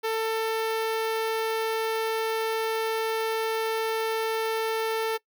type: tone with notch filter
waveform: sawtooth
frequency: 445.6 Hz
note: A4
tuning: 22 cents sharp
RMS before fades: -27 dBFS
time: 0.03-5.18 s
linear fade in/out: 20 ms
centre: 7500 Hz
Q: 1.4
effects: noise-tail reverb RT60 0.1 s tail -22 dB re dry